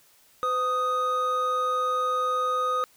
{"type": "tone pair together", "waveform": "triangle", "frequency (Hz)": [508.4, 1244.5], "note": ["C5", "D#6"], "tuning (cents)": [-50, 0], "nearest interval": "octave + minor third", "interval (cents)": 1550, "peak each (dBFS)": [-28, -22], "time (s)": [0.43, 2.84], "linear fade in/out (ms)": 0, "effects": ["white hiss -59 dBFS RMS until 2.96 s"]}